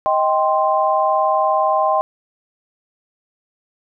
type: chord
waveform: sine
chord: C minor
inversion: first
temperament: just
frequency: 627.9 / 784.9 / 1046.5 Hz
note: Eb5 / G5 / C6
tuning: +16 / +2 / 0 cents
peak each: -18 dBFS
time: 0.06-2.01 s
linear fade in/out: 0 ms
effects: none